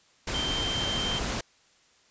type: tone in noise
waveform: sine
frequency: 3136 Hz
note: G7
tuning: in tune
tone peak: -29 dBFS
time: 0.34-1.19 s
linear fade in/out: 5 ms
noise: pink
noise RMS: -31 dBFS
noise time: 0.27-1.41 s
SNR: -1 dB
effects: white hiss -62 dBFS RMS until 2.1 s + resampled to 16000 Hz